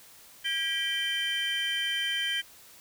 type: tone cluster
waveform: triangle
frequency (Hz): 1618 / 1942 / 2356 / 3111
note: G#6 / B6 / D7 / G7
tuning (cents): -46 / -30 / +5 / -14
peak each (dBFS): -33 / -33 / -36 / -28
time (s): 0.44-2.42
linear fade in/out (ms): 20
effects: white hiss -53 dBFS RMS until 2.8 s